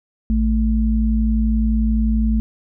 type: tone pair together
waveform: sine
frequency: 55.77 / 220 Hz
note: A1 / A3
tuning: +24 / 0 cents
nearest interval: 2 octaves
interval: 2376 cents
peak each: -16 / -18 dBFS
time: 0.3-2.4 s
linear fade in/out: 0 ms
effects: none